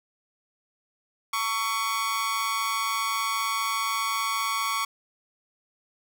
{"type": "tone with amplitude modulation", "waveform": "sawtooth", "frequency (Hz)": 1119, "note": "C#6", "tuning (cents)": 16, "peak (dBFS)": -18, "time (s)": [1.33, 4.85], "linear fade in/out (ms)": 5, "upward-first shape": "sine", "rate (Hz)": 215, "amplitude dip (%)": 75, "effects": []}